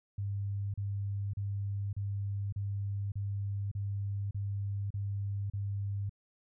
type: tone bursts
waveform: sine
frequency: 100.1 Hz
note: G2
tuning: 37 cents sharp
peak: -32 dBFS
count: 10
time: 0.18-6.095 s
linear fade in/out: 5 ms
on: 560 ms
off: 35 ms
effects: none